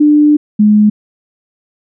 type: tone pair in turn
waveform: sine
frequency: 297.7 / 210.5 Hz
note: D4 / G#3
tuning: +24 / +24 cents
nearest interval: tritone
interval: 600 cents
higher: first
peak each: -4 dBFS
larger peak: neither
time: 0-0.37 / 0.59-0.9 s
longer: first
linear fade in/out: 10 ms
effects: none